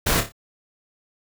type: noise with echo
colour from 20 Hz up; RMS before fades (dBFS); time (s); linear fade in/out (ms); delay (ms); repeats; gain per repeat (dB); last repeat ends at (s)
pink; -20; 0.06-0.21; 10; 28; 4; -7; 0.322
effects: none